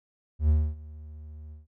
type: tone with ADSR envelope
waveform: triangle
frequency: 76.2 Hz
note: D#2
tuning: 36 cents flat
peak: -15 dBFS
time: 0.39-1.67 s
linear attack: 100 ms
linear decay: 260 ms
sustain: -23 dB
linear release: 150 ms
effects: none